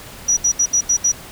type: tone bursts at uneven times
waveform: sine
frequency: 5830 Hz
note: F#8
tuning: 26 cents flat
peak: -12 dBFS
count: 6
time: 0.28-0.37 / 0.44-0.52 / 0.59-0.66 / 0.73-0.81 / 0.89-0.97 / 1.04-1.12 s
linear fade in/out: 10 ms
effects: pink hiss -37 dBFS RMS until 1.31 s